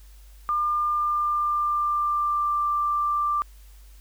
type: tone with pitch glide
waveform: sine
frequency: 1200 to 1180.7 Hz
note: D6 to D6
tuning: +37 to +9 cents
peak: -21 dBFS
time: 0.49-3.42 s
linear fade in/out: 0 ms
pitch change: -28 cents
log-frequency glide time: 0.87-2.65 s
effects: added 50 Hz sine -45 dBFS peak until 4 s + white hiss -58 dBFS RMS until 4 s